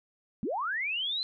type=linear sweep; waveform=sine; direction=up; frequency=172.9 to 4136 Hz; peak=-29 dBFS; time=0.43-1.23 s; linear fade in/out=0 ms; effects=none